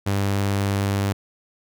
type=tone; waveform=sawtooth; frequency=99.5 Hz; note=G2; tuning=26 cents sharp; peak=-16 dBFS; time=0.06-1.13 s; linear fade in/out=10 ms; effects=none